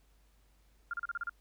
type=tone bursts; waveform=sine; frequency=1400 Hz; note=F6; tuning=4 cents sharp; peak=-33 dBFS; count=7; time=0.91-1.295 s; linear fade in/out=2 ms; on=25 ms; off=35 ms; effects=added 50 Hz sine -64 dBFS peak until 1.4 s + pink hiss -72 dBFS RMS until 1.4 s